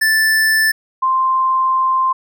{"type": "tone pair in turn", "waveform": ["square", "sine"], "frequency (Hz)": [1760, 1046.5], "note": ["A6", "C6"], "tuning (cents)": [0, 0], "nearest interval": "major sixth", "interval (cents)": 900, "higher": "first", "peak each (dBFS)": -12, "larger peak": "neither", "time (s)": [[0.01, 0.72], [1.02, 2.13]], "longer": "second", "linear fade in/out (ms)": 10, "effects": []}